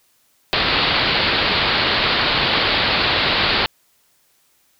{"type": "low-pass noise", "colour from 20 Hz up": "white", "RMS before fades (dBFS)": -18, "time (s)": [0.53, 3.66], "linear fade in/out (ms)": 0, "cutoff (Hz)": 4600, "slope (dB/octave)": 96, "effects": ["white hiss -60 dBFS RMS until 4.79 s"]}